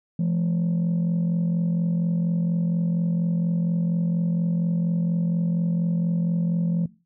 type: tone pair together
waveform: sine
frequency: 170.17 / 214.4 Hz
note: F3 / A3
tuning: -45 / -45 cents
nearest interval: major third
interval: 400 cents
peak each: -19 / -26 dBFS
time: 0.19-6.86 s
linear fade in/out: 5 ms
effects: noise-tail reverb RT60 0.3 s tail -20 dB re dry + tanh soft clip ceiling -18 dBFS